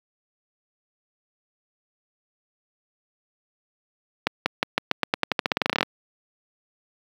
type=accelerating click train; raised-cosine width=0.3 ms; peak=-3 dBFS; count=21; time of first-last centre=4.27-5.829 s; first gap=190 ms; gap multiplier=0.89; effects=high-pass 150 Hz 12 dB/octave + 7-bit